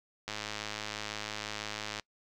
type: click train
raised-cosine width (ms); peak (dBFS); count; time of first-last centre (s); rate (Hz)
0.2; -19; 183; 0.28-1.997; 106
effects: noise-tail reverb RT60 0.1 s tail -25 dB re dry